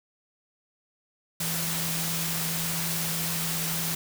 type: tone in noise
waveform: sine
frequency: 164.81 Hz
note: E3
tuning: in tune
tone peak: -33 dBFS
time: 1.4-3.95 s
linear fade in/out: 5 ms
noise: white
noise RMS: -30 dBFS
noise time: 1.4-3.95 s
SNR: -6 dB
effects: none